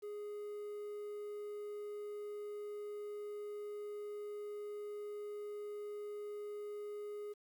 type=tone with quantisation; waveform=triangle; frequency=415.3 Hz; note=G#4; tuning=in tune; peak=-40 dBFS; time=0.02-7.34 s; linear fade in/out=20 ms; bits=11; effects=none